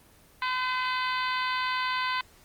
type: harmonic tone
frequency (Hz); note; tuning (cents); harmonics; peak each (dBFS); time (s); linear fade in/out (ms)
509; C5; -48; 2 / 3 / 4 / 5 / 6 / 7 / 8 / 9; -29 / -33 / -35 / -37 / -39 / -40 / -41 / -42; 0.42-2.21; 2
effects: pink hiss -57 dBFS RMS until 2.44 s + Opus 24 kbps